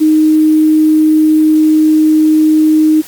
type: tone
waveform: sine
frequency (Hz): 310.6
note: D#4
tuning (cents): -3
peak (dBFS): -5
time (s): 0-3.02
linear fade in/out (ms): 20
effects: white hiss -33 dBFS RMS until 3.07 s + Opus 48 kbps